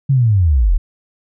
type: linear sweep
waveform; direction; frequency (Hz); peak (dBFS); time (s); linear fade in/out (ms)
sine; down; 141.8 to 32.97; -9; 0.09-0.78; 10
effects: none